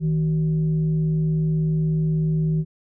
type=tone with frequency modulation; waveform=sine; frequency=158.2 Hz; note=D#3; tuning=29 cents sharp; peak=-18 dBFS; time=0-2.65 s; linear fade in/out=50 ms; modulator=220 Hz; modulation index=0.29; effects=none